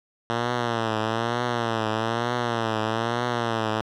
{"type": "tone with vibrato", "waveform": "5% pulse", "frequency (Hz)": 115.4, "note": "A#2", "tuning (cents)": -17, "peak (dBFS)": -12, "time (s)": [0.3, 3.81], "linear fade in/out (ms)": 0, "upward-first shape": "triangle", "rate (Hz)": 1.1, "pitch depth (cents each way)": 110, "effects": ["low-pass 4000 Hz 12 dB/octave", "9-bit"]}